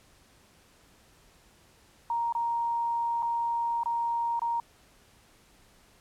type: tone with dropouts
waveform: sine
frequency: 935 Hz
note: A#5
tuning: 5 cents sharp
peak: -26 dBFS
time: 2.1-4.6 s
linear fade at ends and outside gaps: 2 ms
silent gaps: 2.325-2.35 / 3.224-3.228 / 3.834-3.858 / 4.394-4.418 s
effects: pink hiss -60 dBFS RMS until 6 s + low-pass 12000 Hz 12 dB/octave